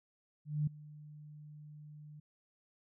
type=tone with ADSR envelope; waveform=sine; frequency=150 Hz; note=D3; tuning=37 cents sharp; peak=-28 dBFS; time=0.45-2.2 s; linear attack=220 ms; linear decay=6 ms; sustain=-21 dB; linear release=6 ms; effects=none